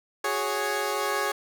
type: chord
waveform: 15% pulse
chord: F# suspended second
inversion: none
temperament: equal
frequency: 370 / 415.3 / 554.4 Hz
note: F#4 / G#4 / C#5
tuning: 0 / 0 / 0 cents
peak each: -27 / -22 / -24 dBFS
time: 0.24-1.32 s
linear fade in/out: 5 ms
effects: none